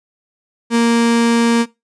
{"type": "tone", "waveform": "35% pulse", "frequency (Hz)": 233.1, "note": "A#3", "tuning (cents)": 0, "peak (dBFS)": -9, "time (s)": [0.7, 1.66], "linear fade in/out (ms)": 50, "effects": ["noise-tail reverb RT60 0.2 s tail -19 dB re dry", "resampled to 22050 Hz"]}